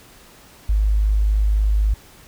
sine tone, 51.91 Hz, G#1, in tune, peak -14 dBFS, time 0.69-1.94 s, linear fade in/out 5 ms, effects pink hiss -47 dBFS RMS until 2.27 s

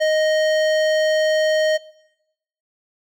sine tone with hard clipping, 622.3 Hz, D#5, in tune, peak -17 dBFS, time 0-1.78 s, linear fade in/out 20 ms, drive 15 dB, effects noise-tail reverb RT60 0.9 s tail -21 dB re dry

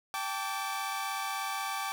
sawtooth chord, G suspended second, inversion none, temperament equal with one note detuned, 784 / 880 / 1157.8 Hz, G5 / A5 / D6, 0 / 0 / -25 cents, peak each -33 / -36 / -32 dBFS, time 0.14-1.92 s, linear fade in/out 0 ms, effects none

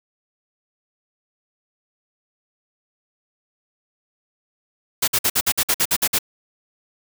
white noise bursts, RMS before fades -18 dBFS, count 11, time 5.02-6.188 s, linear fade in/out 10 ms, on 58 ms, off 53 ms, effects none

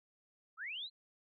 sine linear sweep, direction up, 1200 to 4186 Hz, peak -40 dBFS, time 0.57-0.9 s, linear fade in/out 50 ms, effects AAC 48 kbps

